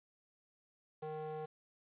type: tone with band-pass filter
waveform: square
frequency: 154.8 Hz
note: D#3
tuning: 9 cents flat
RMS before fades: -43 dBFS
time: 1.02-1.46 s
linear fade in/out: 10 ms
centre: 600 Hz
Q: 5.8
effects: resampled to 8000 Hz + 11-bit